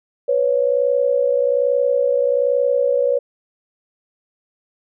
sine tone pair together, 494.8 / 556 Hz, B4 / C#5, +3 / +5 cents, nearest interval major second, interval 202 cents, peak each -17 dBFS, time 0.28-3.19 s, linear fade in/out 10 ms, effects none

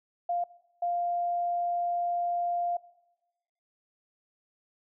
sine tone pair in turn, 698.5 / 698.5 Hz, F5 / F5, 0 / 0 cents, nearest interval unison, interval 0 cents, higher neither, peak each -26 dBFS, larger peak neither, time 0.29-0.44 / 0.82-2.77 s, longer second, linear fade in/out 5 ms, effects noise-tail reverb RT60 1.0 s tail -20 dB re dry

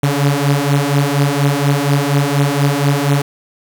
sawtooth beating tone pair, 139.9 / 144.1 Hz, C#3 / D3, +16 / -33 cents, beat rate 4.2 Hz, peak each -11 dBFS, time 0.03-3.22 s, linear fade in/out 5 ms, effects 7-bit

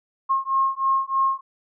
sine beating tone pair, 1074 / 1077.2 Hz, C6 / C#6, +45 / -50 cents, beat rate 3.2 Hz, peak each -22 dBFS, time 0.29-1.41 s, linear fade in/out 20 ms, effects none

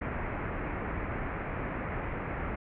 pink low-pass noise, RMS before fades -35 dBFS, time 0.01-2.56 s, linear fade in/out 10 ms, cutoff 2300 Hz, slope 48 dB/octave, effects none

